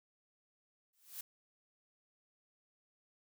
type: noise with exponential growth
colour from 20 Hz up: blue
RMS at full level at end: -41 dBFS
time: 0.93-1.21 s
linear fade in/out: 5 ms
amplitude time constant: 59 ms
effects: none